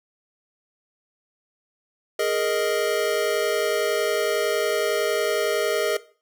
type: chord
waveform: square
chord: Ab suspended second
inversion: none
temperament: equal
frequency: 415.3 / 466.2 / 622.3 Hz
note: Ab4 / Bb4 / Eb5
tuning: 0 / 0 / 0 cents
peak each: -26 dBFS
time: 2.19-5.97 s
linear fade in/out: 5 ms
effects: noise-tail reverb RT60 0.4 s tail -18 dB re dry